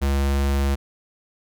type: tone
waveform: square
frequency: 69.3 Hz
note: C#2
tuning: in tune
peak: -19 dBFS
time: 0.01-0.76 s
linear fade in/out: 20 ms
effects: none